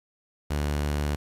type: tone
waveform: sawtooth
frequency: 73.42 Hz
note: D2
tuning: in tune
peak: -21 dBFS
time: 0.5-1.16 s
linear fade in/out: 10 ms
effects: resampled to 32000 Hz + 8-bit